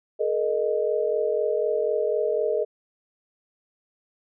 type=tone cluster; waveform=sine; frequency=428.8 / 472.8 / 619 Hz; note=A4 / A#4 / D#5; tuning=-45 / +24 / -9 cents; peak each=-25 / -26 / -26 dBFS; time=0.19-2.65 s; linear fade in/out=20 ms; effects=none